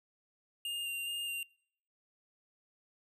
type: tone with vibrato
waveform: square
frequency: 2800 Hz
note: F7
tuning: 4 cents sharp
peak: -36 dBFS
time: 0.65-1.43 s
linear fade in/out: 2 ms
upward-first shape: square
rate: 2.4 Hz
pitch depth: 13 cents each way
effects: noise-tail reverb RT60 0.6 s tail -26 dB re dry